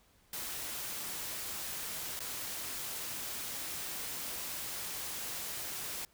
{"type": "noise with dropouts", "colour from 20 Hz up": "white", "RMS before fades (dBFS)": -40, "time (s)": [0.33, 6.05], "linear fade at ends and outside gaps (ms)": 2, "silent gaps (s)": [2.192, 2.203], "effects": ["pink hiss -67 dBFS RMS until 6.13 s"]}